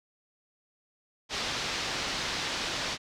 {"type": "low-pass noise", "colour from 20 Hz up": "white", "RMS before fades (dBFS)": -33, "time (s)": [1.29, 2.98], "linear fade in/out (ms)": 50, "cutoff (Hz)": 5300, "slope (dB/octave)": 24, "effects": []}